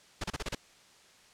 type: noise bursts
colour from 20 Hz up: pink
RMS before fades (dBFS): -34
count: 6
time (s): 0.21-0.55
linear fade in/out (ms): 5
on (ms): 30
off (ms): 32
effects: white hiss -59 dBFS RMS until 1.33 s + low-pass 7000 Hz 12 dB/octave